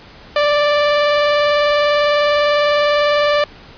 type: tone with vibrato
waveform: sawtooth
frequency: 587.3 Hz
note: D5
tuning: in tune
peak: -8 dBFS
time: 0.36-3.44 s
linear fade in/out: 2 ms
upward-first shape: square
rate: 20 Hz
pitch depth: 16 cents each way
effects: pink hiss -40 dBFS RMS until 3.77 s + resampled to 11025 Hz